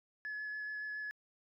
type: tone with vibrato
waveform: sine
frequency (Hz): 1706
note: G#6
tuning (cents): +46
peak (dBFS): -37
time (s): 0.25-1.11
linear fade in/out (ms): 0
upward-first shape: sine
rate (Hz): 7.1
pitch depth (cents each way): 10
effects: tanh soft clip ceiling -36 dBFS